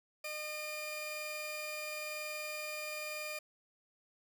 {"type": "tone pair together", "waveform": "sawtooth", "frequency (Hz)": [609, 2415], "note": ["D#5", "D7"], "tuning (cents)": [-37, 48], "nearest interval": "2 octaves", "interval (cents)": 2385, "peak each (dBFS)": [-39, -38], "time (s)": [0.24, 3.39], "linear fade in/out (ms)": 5, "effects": []}